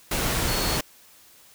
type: tone in noise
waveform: sine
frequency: 4370 Hz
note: C#8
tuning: 26 cents flat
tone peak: -31 dBFS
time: 0.48-0.77 s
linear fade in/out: 5 ms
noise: pink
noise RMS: -25 dBFS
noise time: 0.11-0.81 s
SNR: -9 dB
effects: white hiss -53 dBFS RMS until 1.54 s